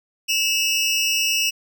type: tone pair together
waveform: 25% pulse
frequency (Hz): 2641 / 2870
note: E7 / F7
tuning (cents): +3 / +47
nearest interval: minor second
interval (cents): 144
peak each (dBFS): -17 / -18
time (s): 0.28-1.51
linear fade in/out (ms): 20
effects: none